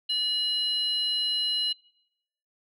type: tone pair together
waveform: sine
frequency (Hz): 2909 / 4060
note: F#7 / B7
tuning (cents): -30 / +47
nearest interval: tritone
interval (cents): 577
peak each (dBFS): -26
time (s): 0.09-1.73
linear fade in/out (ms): 10
effects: noise-tail reverb RT60 0.8 s tail -25 dB re dry + tanh soft clip ceiling -20 dBFS